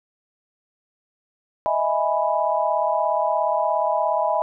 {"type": "chord", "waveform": "sine", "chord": "E major seventh", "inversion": "third", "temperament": "equal", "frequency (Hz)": [622.3, 659.3, 830.6, 987.8], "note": ["D#5", "E5", "G#5", "B5"], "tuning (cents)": [0, 0, 0, 0], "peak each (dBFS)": -24, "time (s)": [1.66, 4.42], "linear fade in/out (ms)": 0, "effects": []}